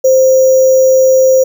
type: tone with sample-and-hold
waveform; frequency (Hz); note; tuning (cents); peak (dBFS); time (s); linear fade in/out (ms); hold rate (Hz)
sine; 523.3; C5; 0; -4; 0.04-1.44; 10; 6300
effects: none